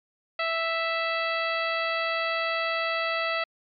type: harmonic tone with a mistuned harmonic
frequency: 659.3 Hz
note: E5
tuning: in tune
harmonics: 1 / 2 / 3 / 4 / 5 / 6 / 7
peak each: -30 / -30 / -31 / -32 / -38 / -40 / -40 dBFS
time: 0.39-3.44 s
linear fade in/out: 5 ms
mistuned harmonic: 7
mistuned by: -22 cents
effects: MP3 96 kbps